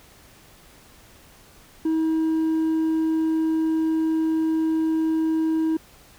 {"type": "tone with hard clipping", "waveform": "sine", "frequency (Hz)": 319.7, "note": "D#4", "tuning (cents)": 47, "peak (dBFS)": -20, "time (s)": [1.85, 5.77], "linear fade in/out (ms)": 5, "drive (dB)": 2, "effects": ["pink hiss -51 dBFS RMS until 6.18 s"]}